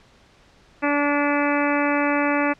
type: harmonic tone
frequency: 289.1 Hz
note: D4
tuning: 27 cents flat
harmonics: 1 / 2 / 3 / 4 / 5 / 6 / 7 / 8 / 9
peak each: -22 / -25 / -27 / -28 / -29 / -30 / -30 / -31 / -32 dBFS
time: 0.82-2.54 s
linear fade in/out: 20 ms
effects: pink hiss -54 dBFS RMS until 2.59 s + low-pass 5000 Hz 12 dB/octave